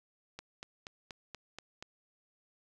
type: click train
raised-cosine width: 0.2 ms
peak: -26 dBFS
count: 7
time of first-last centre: 0.39-1.825 s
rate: 4.18 Hz
effects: none